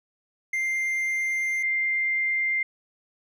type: tone pair in turn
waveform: triangle / sine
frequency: 2097 / 2097 Hz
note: C7 / C7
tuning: +3 / +3 cents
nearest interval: unison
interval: 0 cents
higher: neither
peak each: -22 dBFS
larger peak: neither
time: 0.53-1.63 / 1.63-2.63 s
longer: first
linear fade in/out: 5 ms
effects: none